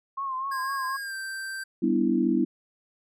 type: tone with vibrato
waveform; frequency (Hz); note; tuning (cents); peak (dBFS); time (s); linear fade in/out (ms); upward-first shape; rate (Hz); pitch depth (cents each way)
sine; 1068; C6; +35; -28; 0.17-0.97; 10; triangle; 4; 71
type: tone with pitch glide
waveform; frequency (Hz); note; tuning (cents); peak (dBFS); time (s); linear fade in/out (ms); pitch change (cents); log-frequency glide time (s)
square; 1636 to 1565.7; G#6 to G6; -26 to -3; -33; 0.51-1.64; 10; -77; 0.99-1.15
type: chord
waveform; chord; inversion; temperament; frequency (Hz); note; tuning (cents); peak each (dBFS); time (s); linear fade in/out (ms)
sine; E minor seventh; first; equal; 196 / 246.9 / 293.7 / 329.6; G3 / B3 / D4 / E4; 0 / 0 / 0 / 0; -28 / -25 / -28 / -25; 1.82-2.45; 10
effects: resampled to 32000 Hz